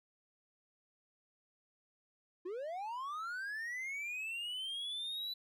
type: linear sweep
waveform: triangle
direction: up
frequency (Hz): 337.2 to 3992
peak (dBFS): -37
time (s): 2.45-5.34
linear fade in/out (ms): 10
effects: none